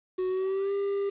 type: tone with pitch glide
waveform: triangle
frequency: 370 to 398.9 Hz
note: F#4 to G4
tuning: 0 to +30 cents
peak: -24 dBFS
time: 0.18-1.1 s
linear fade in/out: 10 ms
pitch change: +130 cents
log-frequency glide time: 0.28-0.73 s
effects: resampled to 8000 Hz + 9-bit